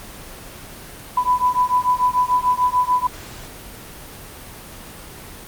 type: beating tone pair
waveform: sine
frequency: 993 / 999.8 Hz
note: B5 / B5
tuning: +9 / +21 cents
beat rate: 6.8 Hz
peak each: -18 / -18 dBFS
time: 1.17-3.07 s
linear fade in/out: 5 ms
effects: pink hiss -37 dBFS RMS until 5.47 s + Opus 24 kbps